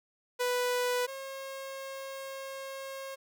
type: tone pair in turn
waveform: sawtooth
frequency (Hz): 493.9 / 539.9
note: B4 / C#5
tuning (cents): 0 / -46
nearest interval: major second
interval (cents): 154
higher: second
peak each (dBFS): -24 / -35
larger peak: first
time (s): 0.39-1.07 / 1.07-3.16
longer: second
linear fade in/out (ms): 20
effects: none